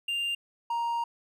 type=tone pair in turn; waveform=triangle; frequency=2794 / 935.9 Hz; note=F7 / A#5; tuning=0 / +7 cents; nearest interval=octave + perfect fifth; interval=1893 cents; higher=first; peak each=-26 / -25 dBFS; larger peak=second; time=0.08-0.35 / 0.7-1.04 s; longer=second; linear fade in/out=5 ms; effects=none